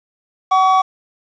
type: tone pair together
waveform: triangle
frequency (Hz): 755 / 1131.2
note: F#5 / C#6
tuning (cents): +35 / +35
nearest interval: perfect fifth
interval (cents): 700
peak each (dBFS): -11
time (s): 0.51-0.82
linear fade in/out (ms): 10
effects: resampled to 16000 Hz + 7-bit